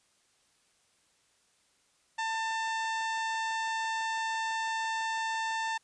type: harmonic tone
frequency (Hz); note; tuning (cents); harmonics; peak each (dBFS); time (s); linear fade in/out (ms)
894; A5; +27; 1 / 2 / 3 / 4 / 5 / 6 / 7 / 8 / 9; -32 / -35 / -43 / -44 / -48 / -51 / -51 / -52 / -54; 2.18-5.78; 10
effects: white hiss -69 dBFS RMS until 5.83 s + resampled to 22050 Hz